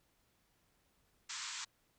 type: band-pass noise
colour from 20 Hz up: white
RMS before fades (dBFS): -44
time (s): 1.29-1.65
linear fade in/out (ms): 10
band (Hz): 910 to 7800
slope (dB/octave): 96
effects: pink hiss -75 dBFS RMS until 1.98 s